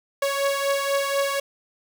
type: beating tone pair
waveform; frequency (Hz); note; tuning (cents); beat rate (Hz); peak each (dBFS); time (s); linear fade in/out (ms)
sawtooth; 555 / 559.1; C#5 / C#5; +2 / +15; 4.1; -19 / -23; 0.22-1.4; 5
effects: none